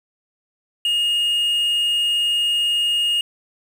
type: tone with quantisation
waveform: triangle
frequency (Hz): 2853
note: F7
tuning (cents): +36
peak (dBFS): -15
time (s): 0.85-3.21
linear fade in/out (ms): 2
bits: 7
effects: none